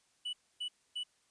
triangle tone bursts, 2960 Hz, F#7, in tune, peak -34 dBFS, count 3, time 0.25-1.036 s, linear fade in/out 10 ms, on 82 ms, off 270 ms, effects white hiss -72 dBFS RMS until 1.3 s + resampled to 22050 Hz

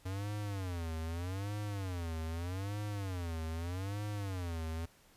square tone with vibrato, 91.6 Hz, F#2, 17 cents flat, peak -37 dBFS, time 0.05-4.86 s, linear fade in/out 10 ms, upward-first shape sine, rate 0.81 Hz, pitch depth 230 cents each way, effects pink hiss -64 dBFS RMS until 5.16 s + resampled to 32000 Hz

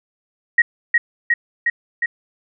sine tone with echo, 1890 Hz, A#6, 23 cents sharp, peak -8 dBFS, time 0.58-0.62 s, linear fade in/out 5 ms, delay 360 ms, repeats 4, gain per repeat -2 dB, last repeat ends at 2.06 s, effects none

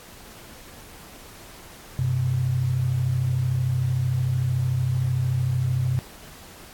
sine tone pair together, 95.5 / 128.82 Hz, G2 / C3, -45 / -27 cents, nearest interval perfect fourth, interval 518 cents, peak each -27 / -21 dBFS, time 1.99-5.99 s, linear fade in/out 0 ms, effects pink hiss -45 dBFS RMS until 6.73 s + AAC 64 kbps

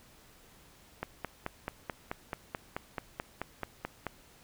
click train, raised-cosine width 0.5 ms, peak -19 dBFS, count 15, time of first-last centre 1.03-4.067 s, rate 4.61 Hz, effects pink hiss -59 dBFS RMS until 4.43 s

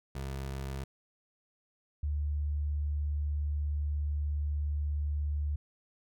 25% pulse / sine tone pair in turn, 67.4 / 73.6 Hz, C#2 / D2, -48 / +4 cents, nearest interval major second, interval 152 cents, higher second, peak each -32 / -29 dBFS, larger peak second, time 0.15-0.84 / 2.03-5.56 s, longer second, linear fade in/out 5 ms, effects none

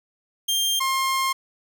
sawtooth tone pair in turn, 3190 / 1064.5 Hz, G7 / C6, +30 / +30 cents, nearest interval octave + perfect fifth, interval 1900 cents, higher first, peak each -17 dBFS, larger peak neither, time 0.48-0.8 / 0.8-1.33 s, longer second, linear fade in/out 10 ms, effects none

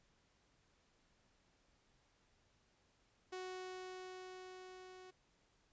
sawtooth tone with level ramp, 370 Hz, F#4, in tune, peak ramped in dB -40 to -51 dBFS, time 3.32-5.11 s, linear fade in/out 10 ms, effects pink hiss -75 dBFS RMS until 5.72 s + resampled to 16000 Hz

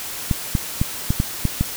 clicks, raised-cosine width 5 ms, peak -5 dBFS, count 7, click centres 0.312 / 0.552 / 0.815 / 1.105 / 1.201 / 1.453 / 1.61 s, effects white hiss -30 dBFS RMS until 1.76 s

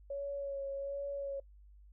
sine tone with vibrato, 557 Hz, C#5, 8 cents sharp, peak -36 dBFS, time 0.1-1.4 s, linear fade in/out 5 ms, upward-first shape sine, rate 1.3 Hz, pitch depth 20 cents each way, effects noise-tail reverb RT60 0.1 s tail -24 dB re dry + added 50 Hz sine -55 dBFS peak until 1.92 s

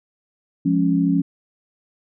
sine chord, Db major, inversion first, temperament equal, 174.61 / 207.7 / 277.2 Hz, F3 / Ab3 / Db4, 0 / 0 / 0 cents, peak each -19 / -24 / -18 dBFS, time 0.65-1.22 s, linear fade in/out 10 ms, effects none

